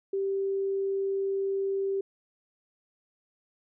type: tone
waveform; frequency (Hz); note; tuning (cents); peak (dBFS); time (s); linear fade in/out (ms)
sine; 390.9; G4; -5; -26; 0.13-2.01; 5
effects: none